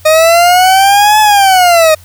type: linear two-way sweep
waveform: 40% pulse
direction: up then down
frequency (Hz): 616 to 861 to 616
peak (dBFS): -3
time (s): 0.05-1.95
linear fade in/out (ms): 10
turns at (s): 1.2
effects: added 89 Hz sine -36 dBFS peak until 2.04 s + white hiss -42 dBFS RMS until 2.04 s